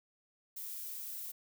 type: noise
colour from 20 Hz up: violet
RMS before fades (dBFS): -43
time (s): 0.56-1.32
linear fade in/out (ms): 10
effects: none